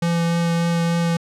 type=tone with vibrato; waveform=square; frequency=169.2 Hz; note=E3; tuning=45 cents sharp; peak=-18 dBFS; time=0.02-1.17 s; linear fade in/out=5 ms; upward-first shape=triangle; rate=3.4 Hz; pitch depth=11 cents each way; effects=low-pass 9000 Hz 12 dB/octave